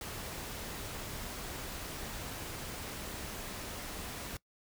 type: noise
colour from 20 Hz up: pink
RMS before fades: -42 dBFS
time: 0.01-4.37 s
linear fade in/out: 2 ms
effects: noise-tail reverb RT60 0.1 s tail -21 dB re dry